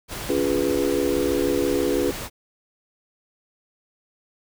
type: noise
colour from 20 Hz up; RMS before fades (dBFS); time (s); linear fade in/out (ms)
pink; -32; 0.08-2.3; 50
type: chord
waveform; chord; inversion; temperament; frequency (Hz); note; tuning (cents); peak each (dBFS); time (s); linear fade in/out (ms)
sine; C# dominant seventh; none; equal with one note detuned; 283.2 / 349.2 / 415.3 / 493.9; C#4 / E#4 / G#4 / B4; +37 / 0 / 0 / 0; -25; 0.29-2.11; 5
effects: none

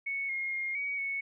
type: tone with pitch steps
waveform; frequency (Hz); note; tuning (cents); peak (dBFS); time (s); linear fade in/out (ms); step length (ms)
sine; 2214 / 2144 / 2132 / 2255 / 2212; C#7 / C7 / C7 / C#7 / C#7; -3 / +42 / +32 / +29 / -4; -31; 0.06-1.21; 10; 230
effects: none

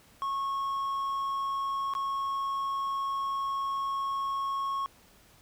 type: tone with dropouts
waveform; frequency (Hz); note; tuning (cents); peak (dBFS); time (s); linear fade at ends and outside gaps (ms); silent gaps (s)
triangle; 1096; C#6; -20; -27; 0.22-4.86; 0; 1.937-1.951
effects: pink hiss -59 dBFS RMS until 5.41 s

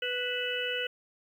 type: harmonic tone with a mistuned harmonic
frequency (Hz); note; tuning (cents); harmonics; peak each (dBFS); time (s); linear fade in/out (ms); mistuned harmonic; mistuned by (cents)
493.9; B4; 0; 1 / 3 / 4 / 5 / 6; -35 / -36 / -41 / -37 / -34; 0.02-0.87; 5; 5; +93
effects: 10-bit

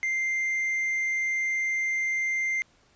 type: tone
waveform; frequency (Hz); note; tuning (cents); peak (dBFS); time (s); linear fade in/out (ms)
triangle; 2093; C7; 0; -23; 0.03-2.62; 0
effects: pink hiss -62 dBFS RMS until 2.95 s + resampled to 16000 Hz

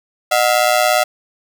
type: ring-modulated tone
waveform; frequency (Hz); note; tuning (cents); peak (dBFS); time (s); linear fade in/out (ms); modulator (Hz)
sawtooth; 673; E5; +36; -5; 0.31-1.04; 10; 58.7
effects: none

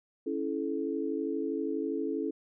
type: chord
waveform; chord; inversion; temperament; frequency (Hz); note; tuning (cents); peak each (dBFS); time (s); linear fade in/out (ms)
sine; A major; first; equal with one note detuned; 277.2 / 329.6 / 432.7; C#4 / E4 / A4; 0 / 0 / -29; -34; 0.26-2.31; 10
effects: none

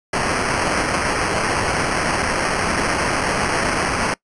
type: noise with sample-and-hold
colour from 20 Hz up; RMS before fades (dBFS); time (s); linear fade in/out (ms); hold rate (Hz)
blue; -20; 0.13-4.14; 5; 3675
effects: noise-tail reverb RT60 0.1 s tail -23 dB re dry + resampled to 24000 Hz

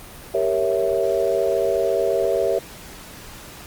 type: chord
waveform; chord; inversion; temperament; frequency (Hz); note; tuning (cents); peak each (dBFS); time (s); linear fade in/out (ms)
sine; G diminished seventh; none; equal; 392 / 466.2 / 554.4 / 659.3; G4 / Bb4 / Db5 / Fb5; 0 / 0 / 0 / 0; -23; 0.34-2.59; 5
effects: pink hiss -40 dBFS RMS until 3.66 s + Opus 32 kbps

